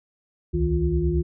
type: tone cluster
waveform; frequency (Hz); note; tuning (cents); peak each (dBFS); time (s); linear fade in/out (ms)
sine; 65.7 / 75 / 160.7 / 350.3; C2 / D2 / E3 / F4; +8 / +37 / -44 / +5; -25; 0.53-1.23; 20
effects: none